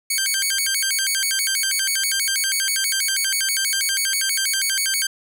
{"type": "tone with vibrato", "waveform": "10% pulse", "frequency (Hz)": 1874, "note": "A#6", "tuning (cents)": 9, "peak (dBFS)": -10, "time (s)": [0.1, 5.07], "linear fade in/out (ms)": 5, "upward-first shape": "square", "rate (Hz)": 6.2, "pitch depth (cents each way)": 300, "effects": []}